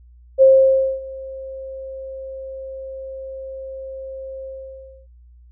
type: tone with ADSR envelope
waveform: sine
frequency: 532 Hz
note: C5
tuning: 29 cents sharp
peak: -6 dBFS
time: 0.38-5.07 s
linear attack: 39 ms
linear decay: 580 ms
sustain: -23 dB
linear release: 620 ms
effects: added 60 Hz sine -44 dBFS peak until 5.51 s